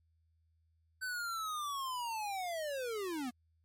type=linear sweep; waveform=square; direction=down; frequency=1534 to 233.1 Hz; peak=-37 dBFS; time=1.01-3.31 s; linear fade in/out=20 ms; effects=added 81 Hz sine -70 dBFS peak until 3.64 s + MP3 64 kbps

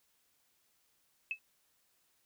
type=tone with exponential decay; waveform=sine; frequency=2600 Hz; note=E7; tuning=24 cents flat; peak=-29 dBFS; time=1.31-1.39 s; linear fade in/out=1 ms; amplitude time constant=17 ms; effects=white hiss -74 dBFS RMS until 2.25 s

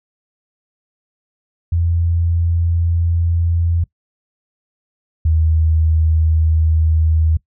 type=tone pair in turn; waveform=sine; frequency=84.6 / 79.69 Hz; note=E2 / D#2; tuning=+45 / +42 cents; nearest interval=minor second; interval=103 cents; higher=first; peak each=-13 / -11 dBFS; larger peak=second; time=1.72-3.84 / 5.25-7.37 s; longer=neither; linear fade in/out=5 ms; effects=noise-tail reverb RT60 0.1 s tail -21 dB re dry

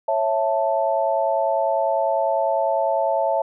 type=chord; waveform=sine; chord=A major; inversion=first; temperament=just; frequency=550 / 660 / 880 Hz; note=C#5 / E5 / A5; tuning=-14 / +2 / 0 cents; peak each=-23 / -21 / -23 dBFS; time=0.08-3.42 s; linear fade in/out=5 ms; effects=none

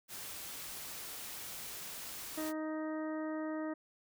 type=noise; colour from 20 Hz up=white; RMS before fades=-45 dBFS; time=0.08-2.53 s; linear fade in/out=50 ms
type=harmonic tone; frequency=312.1 Hz; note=D#4; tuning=5 cents sharp; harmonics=1 / 2 / 3 / 4 / 5 / 6; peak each=-37 / -42 / -50 / -49 / -55 / -51 dBFS; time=2.37-3.74 s; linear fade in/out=10 ms
effects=none

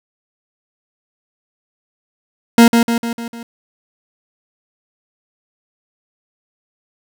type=tone with echo; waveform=40% pulse; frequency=233.1 Hz; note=A#3; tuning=in tune; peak=-3 dBFS; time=2.58-2.68 s; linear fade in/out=2 ms; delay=150 ms; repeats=5; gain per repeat=-5 dB; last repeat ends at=3.43 s; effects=none

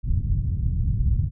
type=low-pass noise; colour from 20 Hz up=white; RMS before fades=-22 dBFS; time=0.03-1.31 s; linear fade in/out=50 ms; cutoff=120 Hz; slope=24 dB/octave; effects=none

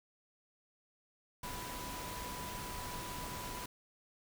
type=tone in noise; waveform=sine; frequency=987.8 Hz; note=B5; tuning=in tune; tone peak=-46 dBFS; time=1.43-3.66 s; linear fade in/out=5 ms; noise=pink; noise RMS=-44 dBFS; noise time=1.43-3.66 s; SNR=-5 dB; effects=none

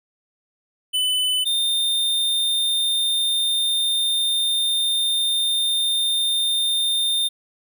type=tone pair in turn; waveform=square; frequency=3007 / 3627 Hz; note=F#7 / A#7; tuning=+27 / -48 cents; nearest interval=minor third; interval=325 cents; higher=second; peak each=-19 dBFS; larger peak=neither; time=0.93-1.45 / 1.45-7.29 s; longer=second; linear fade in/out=20 ms; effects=none

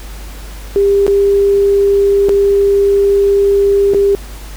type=tone with dropouts; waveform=sine; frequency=399.4 Hz; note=G4; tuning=32 cents sharp; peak=-7 dBFS; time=0.76-4.15 s; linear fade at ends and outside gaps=0 ms; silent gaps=1.066-1.079 / 2.286-2.293 / 3.936-3.946 s; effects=added 50 Hz sine -27 dBFS peak until 4.56 s + pink hiss -35 dBFS RMS until 4.56 s

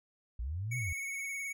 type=linear two-way sweep; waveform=sine; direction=up then down; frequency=52.2 to 128.7 to 74.4 Hz; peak=-34 dBFS; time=0.39-0.93 s; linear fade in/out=5 ms; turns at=0.77 s
type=tone with vibrato; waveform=square; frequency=2217 Hz; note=C#7; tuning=in tune; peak=-37 dBFS; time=0.71-1.53 s; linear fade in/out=10 ms; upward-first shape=sine; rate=19 Hz; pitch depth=29 cents each way
effects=none

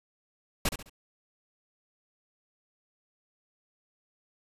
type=noise with echo; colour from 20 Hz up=pink; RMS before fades=-26 dBFS; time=0.65-0.69 s; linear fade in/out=5 ms; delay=69 ms; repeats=3; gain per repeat=-9 dB; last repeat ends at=0.897 s; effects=resampled to 32000 Hz

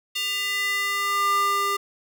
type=tone with high-pass filter sweep; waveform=square; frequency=400 Hz; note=G4; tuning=35 cents sharp; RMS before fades=-24 dBFS; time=0.15-1.77 s; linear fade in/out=10 ms; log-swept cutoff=3000 to 830 Hz; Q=3; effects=none

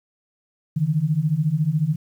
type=beating tone pair; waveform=sine; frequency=145.6 / 159.6 Hz; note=D3 / D#3; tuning=-15 / +44 cents; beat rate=14 Hz; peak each=-22 / -20 dBFS; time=0.76-1.96 s; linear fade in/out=10 ms; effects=9-bit

